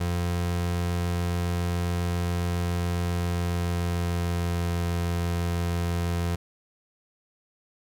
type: tone with pitch glide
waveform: 30% pulse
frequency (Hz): 87.31 to 86.11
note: F2 to F2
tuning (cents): 0 to -24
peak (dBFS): -22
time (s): 0-6.36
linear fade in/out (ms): 10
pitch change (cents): -24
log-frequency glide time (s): 3.1-4.71
effects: none